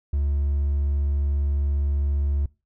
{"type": "tone with hard clipping", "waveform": "triangle", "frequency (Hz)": 71.3, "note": "C#2", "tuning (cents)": 49, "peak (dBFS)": -21, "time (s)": [0.13, 2.46], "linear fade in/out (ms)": 5, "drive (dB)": 5, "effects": ["noise-tail reverb RT60 0.3 s tail -23 dB re dry"]}